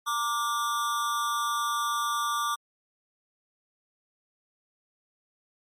square tone with amplitude modulation, 1174.7 Hz, D6, in tune, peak -23 dBFS, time 0.06-2.56 s, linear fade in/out 20 ms, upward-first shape sine, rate 251 Hz, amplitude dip 80%, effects MP3 64 kbps

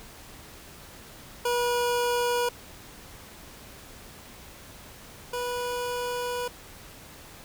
25% pulse tone pair in turn, 483.7 / 489.3 Hz, B4 / B4, -36 / -16 cents, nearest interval unison, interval 20 cents, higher second, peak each -20 / -25 dBFS, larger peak first, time 1.45-2.49 / 5.33-6.48 s, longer second, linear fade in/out 5 ms, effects pink hiss -47 dBFS RMS until 7.44 s

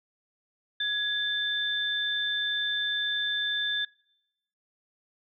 sine tone pair together, 1675 / 3549 Hz, G#6 / A7, +14 / +14 cents, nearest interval octave + minor second, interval 1300 cents, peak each -30 / -28 dBFS, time 0.8-3.85 s, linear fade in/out 5 ms, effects noise-tail reverb RT60 0.9 s tail -26 dB re dry

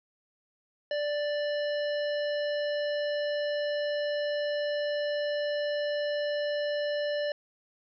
harmonic tone, 587.3 Hz, D5, in tune, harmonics 1 / 3 / 5 / 7 / 9, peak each -28 / -38 / -42 / -45 / -47 dBFS, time 0.91-7.32 s, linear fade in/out 2 ms, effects none

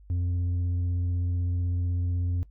sine tone with tanh clipping, 88.4 Hz, F2, 22 cents sharp, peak -26 dBFS, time 0.1-2.43 s, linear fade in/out 0 ms, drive 5 dB, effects noise-tail reverb RT60 0.1 s tail -17 dB re dry + added 50 Hz sine -49 dBFS peak until 2.5 s

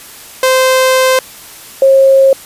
sawtooth / sine tone pair in turn, 519 / 538.7 Hz, C5 / C#5, -14 / -50 cents, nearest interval minor second, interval 64 cents, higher second, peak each -3 dBFS, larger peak neither, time 0.43-1.19 / 1.82-2.33 s, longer first, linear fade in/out 2 ms, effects white hiss -33 dBFS RMS until 2.45 s + resampled to 32000 Hz

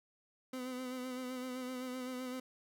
30% pulse tone with vibrato, 254.1 Hz, B3, 49 cents sharp, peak -37 dBFS, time 0.53-2.4 s, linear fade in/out 5 ms, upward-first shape sine, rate 7.8 Hz, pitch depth 35 cents each way, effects none

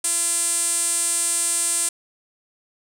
sawtooth tone with band-pass filter, 340 Hz, F4, 46 cents flat, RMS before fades -22 dBFS, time 0.04-1.89 s, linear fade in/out 5 ms, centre 8700 Hz, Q 6.2, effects none

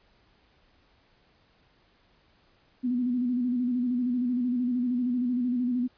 sine tone with vibrato, 246.9 Hz, B3, in tune, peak -24 dBFS, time 2.83-5.88 s, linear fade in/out 20 ms, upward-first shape square, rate 13 Hz, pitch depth 43 cents each way, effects pink hiss -64 dBFS RMS until 5.97 s + resampled to 11025 Hz

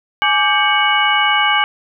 sine tone cluster, 838 / 1169 / 1580 / 2231 / 2939 Hz, G#5 / D6 / G6 / C#7 / F#7, +15 / -8 / +13 / +11 / -12 cents, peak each -18 dBFS, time 0.22-1.64 s, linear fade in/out 0 ms, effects none

